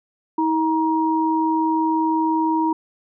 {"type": "tone pair together", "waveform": "sine", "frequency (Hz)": [320, 945.7], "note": ["D#4", "A#5"], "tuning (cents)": [49, 25], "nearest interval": "octave + perfect fifth", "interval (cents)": 1876, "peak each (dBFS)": [-19, -20], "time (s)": [0.38, 2.73], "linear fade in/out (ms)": 5, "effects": []}